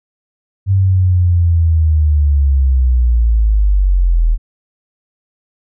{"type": "linear sweep", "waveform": "sine", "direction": "down", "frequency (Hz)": [98, 38.89], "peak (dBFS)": -8, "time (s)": [0.66, 4.38], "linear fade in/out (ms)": 50, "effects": []}